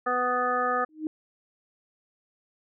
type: harmonic tone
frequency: 248.6 Hz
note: B3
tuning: 12 cents sharp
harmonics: 1 / 2 / 3 / 5 / 6 / 7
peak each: -37 / -30 / -30 / -26 / -38 / -33 dBFS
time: 0.06-0.85 s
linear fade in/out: 10 ms
type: tone with exponential growth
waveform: sine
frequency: 310.8 Hz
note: D#4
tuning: 2 cents flat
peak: -23 dBFS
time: 0.89-1.07 s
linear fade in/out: 1 ms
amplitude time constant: 38 ms
effects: none